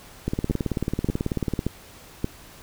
two click trains, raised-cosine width 3 ms, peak -11 / -10 dBFS, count 25 / 4, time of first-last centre 0.28-1.591 / 0.51-2.244 s, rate 18.3 / 1.73 Hz, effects pink hiss -47 dBFS RMS until 2.62 s

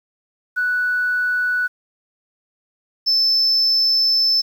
sine tone pair in turn, 1480 / 5274 Hz, F#6 / E8, 0 / 0 cents, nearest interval octave + minor seventh, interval 2200 cents, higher second, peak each -16 / -12 dBFS, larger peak second, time 0.56-1.68 / 3.06-4.42 s, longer second, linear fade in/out 20 ms, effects tanh soft clip ceiling -11 dBFS + 8-bit

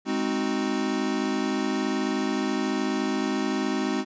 square chord, Ab dominant seventh, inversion none, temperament equal, 207.7 / 261.6 / 311.1 / 370 Hz, Ab3 / C4 / Eb4 / Gb4, 0 / 0 / 0 / 0 cents, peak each -31 / -29 / -31 / -32 dBFS, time 0.05-4.05 s, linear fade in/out 50 ms, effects resampled to 16000 Hz

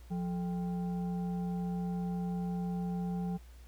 sine tone with frequency modulation, 177.2 Hz, F3, 25 cents sharp, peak -32 dBFS, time 0.1-3.38 s, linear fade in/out 20 ms, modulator 611 Hz, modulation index 0.41, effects added 60 Hz sine -50 dBFS peak until 3.67 s + pink hiss -63 dBFS RMS until 3.67 s

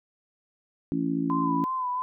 harmonic tone, 55.8 Hz, A1, 25 cents sharp, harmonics 3 / 4 / 5 / 6, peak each -31 / -34 / -26 / -34 dBFS, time 0.92-1.64 s, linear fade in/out 0 ms
sine tone with vibrato, 1014 Hz, B5, 45 cents sharp, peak -26 dBFS, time 1.3-2.02 s, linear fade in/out 0 ms, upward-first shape sine, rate 2.9 Hz, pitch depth 46 cents each way
effects none

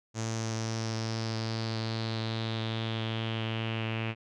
sawtooth tone with low-pass filter sweep, 112.2 Hz, A2, 34 cents sharp, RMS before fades -33 dBFS, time 0.14-4.15 s, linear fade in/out 50 ms, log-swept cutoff 6600 to 2600 Hz, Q 4.8, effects none

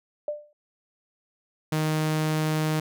sine tone with exponential decay, 594 Hz, D5, 20 cents sharp, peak -23 dBFS, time 0.28-0.53 s, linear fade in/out 2 ms, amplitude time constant 53 ms
sawtooth tone, 155.56 Hz, D#3, in tune, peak -19 dBFS, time 1.72-2.8 s, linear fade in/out 5 ms
effects none

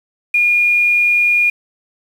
sine tone with quantisation, 2430 Hz, D#7, 42 cents flat, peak -10 dBFS, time 0.34-1.5 s, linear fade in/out 5 ms, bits 6, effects none

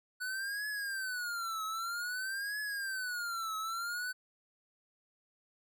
square tone with vibrato, 1480 Hz, F#6, in tune, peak -36 dBFS, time 0.2-4.13 s, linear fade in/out 20 ms, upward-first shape triangle, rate 0.52 Hz, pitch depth 250 cents each way, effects none

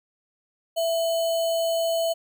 sine tone with sample-and-hold, 663 Hz, E5, 10 cents sharp, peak -21 dBFS, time 0.76-2.14 s, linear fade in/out 20 ms, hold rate 3675 Hz, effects none

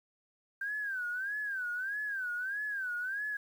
sine tone with vibrato, 1568 Hz, G6, in tune, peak -33 dBFS, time 0.61-3.37 s, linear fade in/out 5 ms, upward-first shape sine, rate 1.6 Hz, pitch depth 150 cents each way, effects 10-bit

